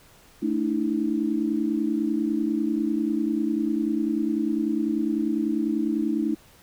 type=chord; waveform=sine; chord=A suspended fourth; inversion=none; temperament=equal with one note detuned; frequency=220 / 293.7 / 323.8 Hz; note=A3 / D4 / E4; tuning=0 / 0 / -31 cents; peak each=-27 / -26 / -26 dBFS; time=0.42-6.35 s; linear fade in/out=10 ms; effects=pink hiss -54 dBFS RMS until 6.62 s